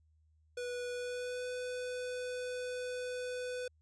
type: tone with pitch glide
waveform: square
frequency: 490.4 to 498.7 Hz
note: B4 to B4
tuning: -12 to +17 cents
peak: -38 dBFS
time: 0.57-3.68 s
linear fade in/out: 5 ms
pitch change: +29 cents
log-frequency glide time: 0.92-1.47 s
effects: added 78 Hz sine -66 dBFS peak until 3.81 s + resampled to 22050 Hz